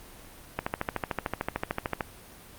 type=click train; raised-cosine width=0.5 ms; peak=-12 dBFS; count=20; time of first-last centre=0.59-2.008 s; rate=13.4 Hz; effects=pink hiss -49 dBFS RMS until 2.58 s + Opus 32 kbps